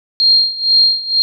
sine tone with tremolo, 4215 Hz, C8, 12 cents sharp, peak -6 dBFS, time 0.2-1.22 s, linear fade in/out 0 ms, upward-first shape sine, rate 2.1 Hz, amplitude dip 85%, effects none

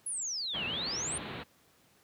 sine exponential two-way sweep, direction down then up, 10790 to 2580 to 9310 Hz, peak -33 dBFS, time 0.06-1.18 s, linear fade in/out 5 ms, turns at 0.65 s
pink low-pass noise, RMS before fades -40 dBFS, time 0.53-1.44 s, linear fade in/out 20 ms, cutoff 4200 Hz, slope 96 dB/octave
effects pink hiss -65 dBFS RMS until 2.03 s + high-pass 100 Hz 12 dB/octave

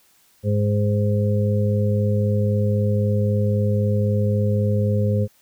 harmonic tone, 103.83 Hz, G#2, in tune, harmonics 1 / 2 / 4 / 5, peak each -18 / -24 / -29 / -26 dBFS, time 0.43-5.28 s, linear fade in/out 50 ms, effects white hiss -58 dBFS RMS until 5.41 s

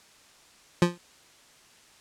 25% pulse tone with exponential decay, 174.61 Hz, F3, in tune, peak -11 dBFS, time 0.82-0.98 s, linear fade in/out 2 ms, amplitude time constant 34 ms, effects white hiss -56 dBFS RMS until 2 s + low-pass 8000 Hz 12 dB/octave

